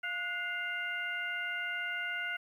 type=harmonic tone with a mistuned harmonic; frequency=698.5 Hz; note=F5; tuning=in tune; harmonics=1 / 2 / 3 / 4; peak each=-47 / -36 / -38 / -42 dBFS; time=0.03-2.37 s; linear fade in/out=10 ms; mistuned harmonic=2; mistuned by=+74 cents; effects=11-bit